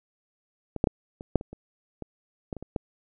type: clicks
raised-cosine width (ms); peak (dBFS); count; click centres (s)
2; -19 / -7 / -9 / -25 / -6 / -24 / -27 / -22 / -18 / -24 / -25 / -14; 12; 0.763 / 0.841 / 0.872 / 1.209 / 1.357 / 1.411 / 1.53 / 2.023 / 2.528 / 2.567 / 2.626 / 2.762
effects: none